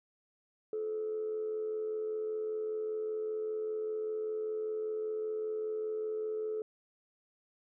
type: tone with amplitude modulation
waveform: sine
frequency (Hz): 432.2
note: A4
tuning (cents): -31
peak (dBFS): -30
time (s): 0.73-6.62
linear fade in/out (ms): 2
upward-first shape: sine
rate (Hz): 85.1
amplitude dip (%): 45
effects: tanh soft clip ceiling -28 dBFS